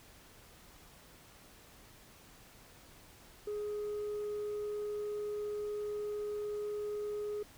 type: tone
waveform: sine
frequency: 417.5 Hz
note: G#4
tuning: 9 cents sharp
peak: -33 dBFS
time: 3.47-7.43 s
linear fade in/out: 5 ms
effects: tanh soft clip ceiling -34 dBFS + pink hiss -58 dBFS RMS until 7.57 s